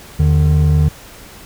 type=tone pair together; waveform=triangle; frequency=79.5 / 150.55 Hz; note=D#2 / D3; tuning=+38 / +43 cents; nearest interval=major seventh; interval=1105 cents; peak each=-10 dBFS; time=0.19-0.89 s; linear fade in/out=10 ms; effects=pink hiss -38 dBFS RMS until 1.45 s